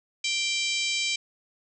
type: harmonic tone with a mistuned harmonic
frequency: 784 Hz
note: G5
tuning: in tune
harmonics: 3 / 4 / 5 / 6 / 7 / 8 / 9 / 10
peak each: -29 / -31 / -33 / -35 / -36 / -37 / -38 / -39 dBFS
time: 0.24-1.16 s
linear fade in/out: 5 ms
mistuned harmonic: 7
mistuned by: -44 cents
effects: none